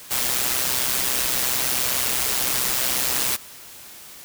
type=noise with amplitude modulation; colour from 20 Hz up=white; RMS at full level=-20 dBFS; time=0.1-3.37 s; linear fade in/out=20 ms; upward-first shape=sine; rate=127 Hz; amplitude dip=60%; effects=white hiss -42 dBFS RMS until 4.24 s